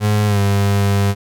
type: tone with pitch glide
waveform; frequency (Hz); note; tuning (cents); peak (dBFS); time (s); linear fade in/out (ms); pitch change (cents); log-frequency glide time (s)
35% pulse; 104.9 to 99.93; G#2 to G2; +18 to +34; -11; 0-1.15; 50; -84; 0.26-0.39
effects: none